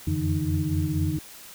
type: tone cluster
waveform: sine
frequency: 85.8 / 90 / 143 / 159.7 / 309.7 Hz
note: F2 / F#2 / D3 / D#3 / D#4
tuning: -30 / -47 / -46 / +45 / -8 cents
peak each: -29 dBFS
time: 0.07-1.19 s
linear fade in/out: 5 ms
effects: white hiss -45 dBFS RMS until 1.54 s